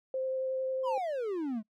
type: tone with vibrato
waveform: sine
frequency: 523.3 Hz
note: C5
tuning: in tune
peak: -30 dBFS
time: 0.14-0.98 s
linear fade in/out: 2 ms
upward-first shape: sine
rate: 11 Hz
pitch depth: 8 cents each way
type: exponential sweep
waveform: triangle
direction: down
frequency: 1072 to 204.9 Hz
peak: -29 dBFS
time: 0.83-1.63 s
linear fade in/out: 50 ms
effects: noise-tail reverb RT60 0.1 s tail -26 dB re dry